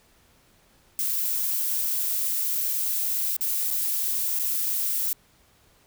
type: noise with dropouts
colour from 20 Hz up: violet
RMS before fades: -26 dBFS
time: 0.99-5.13 s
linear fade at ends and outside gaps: 1 ms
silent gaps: 3.366-3.409 / 3.705-3.709 / 4.39-4.395 s
effects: pink hiss -60 dBFS RMS until 5.86 s